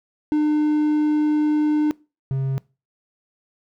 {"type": "tone pair in turn", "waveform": "triangle", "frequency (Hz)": [301.7, 134.39], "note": ["D4", "C3"], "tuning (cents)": [47, 47], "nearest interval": "octave + major second", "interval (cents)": 1400, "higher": "first", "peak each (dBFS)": [-14, -18], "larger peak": "first", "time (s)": [[0.32, 1.91], [2.31, 2.58]], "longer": "first", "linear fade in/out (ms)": 0, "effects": ["noise-tail reverb RT60 0.3 s tail -23 dB re dry"]}